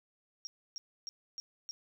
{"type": "tone bursts", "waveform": "sine", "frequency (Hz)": 5588, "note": "F8", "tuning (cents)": 0, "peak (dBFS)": -39, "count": 5, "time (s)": [0.45, 1.71], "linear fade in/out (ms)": 0, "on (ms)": 20, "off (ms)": 290, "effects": []}